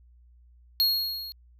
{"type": "tone with level ramp", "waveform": "square", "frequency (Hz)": 4296, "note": "C8", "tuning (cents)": 45, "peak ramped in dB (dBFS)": [-19, -38], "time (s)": [0.8, 1.32], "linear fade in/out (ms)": 0, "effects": ["added 60 Hz sine -53 dBFS peak until 1.59 s"]}